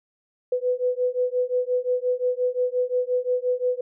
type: beating tone pair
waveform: sine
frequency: 496 / 501.7 Hz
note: B4 / B4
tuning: +7 / +27 cents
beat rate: 5.7 Hz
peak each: -24 dBFS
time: 0.52-3.81 s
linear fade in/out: 5 ms
effects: none